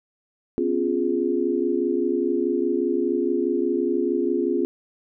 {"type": "chord", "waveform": "sine", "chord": "C# dominant seventh", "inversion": "third", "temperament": "equal with one note detuned", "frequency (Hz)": [252.3, 277.2, 349.2, 415.3], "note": ["B3", "C#4", "E#4", "G#4"], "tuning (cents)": [37, 0, 0, 0], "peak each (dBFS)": [-27, -27, -23, -26], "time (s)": [0.58, 4.65], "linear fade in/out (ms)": 0, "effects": []}